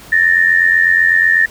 sine tone pair together, 1760 / 1848.1 Hz, A6 / A#6, 0 / -15 cents, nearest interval minor second, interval 85 cents, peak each -11 / -11 dBFS, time 0.12-1.46 s, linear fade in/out 5 ms, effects pink hiss -38 dBFS RMS until 1.5 s

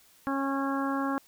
harmonic tone, 273.9 Hz, C#4, 21 cents flat, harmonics 1 / 2 / 3 / 4 / 5 / 6, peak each -29 / -37 / -36 / -34 / -38 / -40 dBFS, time 0.27-1.18 s, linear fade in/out 0 ms, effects white hiss -60 dBFS RMS until 1.27 s

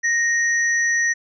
sine tone pair together, 1864.7 / 5920 Hz, A#6 / F#8, 0 / 0 cents, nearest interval octave + minor sixth, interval 2000 cents, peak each -17 / -25 dBFS, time 0.03-1.14 s, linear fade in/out 20 ms, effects none

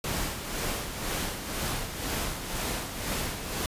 pink noise with tremolo, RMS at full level -30 dBFS, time 0.04-3.66 s, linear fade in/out 2 ms, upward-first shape sine, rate 2 Hz, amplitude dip 55%, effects resampled to 32000 Hz

